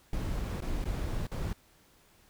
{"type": "noise with dropouts", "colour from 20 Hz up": "brown", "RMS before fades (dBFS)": -33, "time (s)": [0.13, 1.53], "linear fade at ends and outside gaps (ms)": 2, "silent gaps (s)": [[0.606, 0.621], [0.842, 0.854], [1.269, 1.316]], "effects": ["pink hiss -63 dBFS RMS until 2.29 s"]}